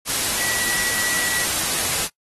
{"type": "tone in noise", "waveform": "sine", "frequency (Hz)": 1942, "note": "B6", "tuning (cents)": -30, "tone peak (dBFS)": -26, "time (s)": [0.37, 1.47], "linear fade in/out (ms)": 50, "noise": "white", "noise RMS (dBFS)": -22, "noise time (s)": [0.05, 2.09], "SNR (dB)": -7, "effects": ["noise-tail reverb RT60 0.1 s tail -21 dB re dry", "AAC 32 kbps"]}